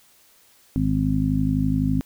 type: harmonic tone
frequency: 51.91 Hz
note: G#1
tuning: in tune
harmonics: 1 / 2 / 3 / 4 / 5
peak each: -27 / -27 / -24 / -29 / -22 dBFS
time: 0.76-2.01 s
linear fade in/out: 0 ms
effects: white hiss -56 dBFS RMS until 2.05 s